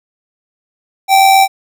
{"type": "tone with amplitude modulation", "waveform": "square", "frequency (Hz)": 776, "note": "G5", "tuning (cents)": -18, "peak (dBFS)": -4, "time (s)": [1.08, 1.48], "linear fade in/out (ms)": 50, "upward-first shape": "sine", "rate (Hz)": 87.9, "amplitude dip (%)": 40, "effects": []}